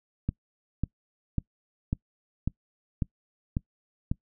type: click train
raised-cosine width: 5 ms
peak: -14 dBFS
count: 8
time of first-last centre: 0.29-4.115 s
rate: 1.83 Hz
effects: noise-tail reverb RT60 0.1 s tail -24 dB re dry